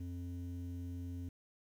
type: tone with low-pass filter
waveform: square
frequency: 88.1 Hz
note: F2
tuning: 16 cents sharp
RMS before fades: -43 dBFS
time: 0-1.29 s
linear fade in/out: 5 ms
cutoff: 250 Hz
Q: 2.1
effects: 11-bit